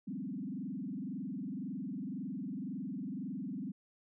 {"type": "tone with frequency modulation", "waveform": "sine", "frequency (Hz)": 226.6, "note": "A#3", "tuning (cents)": -49, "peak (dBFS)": -37, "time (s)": [0.07, 3.72], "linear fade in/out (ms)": 10, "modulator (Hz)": 21.9, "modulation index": 2.4, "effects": []}